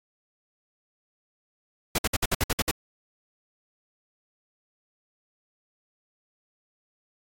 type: noise bursts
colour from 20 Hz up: pink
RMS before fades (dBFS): -24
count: 9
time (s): 1.95-2.712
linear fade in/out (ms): 5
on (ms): 34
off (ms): 57
effects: AAC 48 kbps